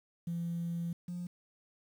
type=tone pair in turn; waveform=sine; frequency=170 / 176.42 Hz; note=F3 / F3; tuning=-46 / +18 cents; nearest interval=minor second; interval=64 cents; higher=second; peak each=-32 / -36 dBFS; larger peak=first; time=0.27-0.93 / 1.08-1.27 s; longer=first; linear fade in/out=5 ms; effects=tanh soft clip ceiling -30 dBFS + 10-bit